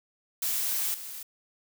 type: noise with level steps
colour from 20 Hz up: blue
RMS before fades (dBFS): -29 / -40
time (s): 0.42-1.23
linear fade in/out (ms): 5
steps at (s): 0.94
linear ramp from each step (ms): 2
effects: none